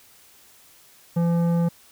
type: tone with tanh clipping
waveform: triangle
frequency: 170 Hz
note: F3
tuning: 46 cents flat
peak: -20 dBFS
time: 1.16-1.69 s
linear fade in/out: 10 ms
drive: 16 dB
effects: white hiss -53 dBFS RMS until 1.91 s